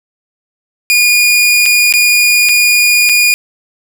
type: tone with dropouts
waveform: sawtooth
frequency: 2439 Hz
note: D#7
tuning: 35 cents flat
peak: -3 dBFS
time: 0.9-3.34 s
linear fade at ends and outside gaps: 0 ms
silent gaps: 1.657-1.661 / 1.925-1.938 / 2.488-2.492 / 3.091-3.095 s
effects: none